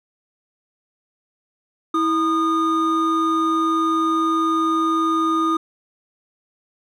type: tone pair together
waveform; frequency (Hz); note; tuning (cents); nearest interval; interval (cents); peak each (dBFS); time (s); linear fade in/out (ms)
triangle; 325.1 / 1226.7; E4 / D#6; -24 / -25; octave + major seventh; 2299; -18 / -17; 1.94-5.57; 5
effects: none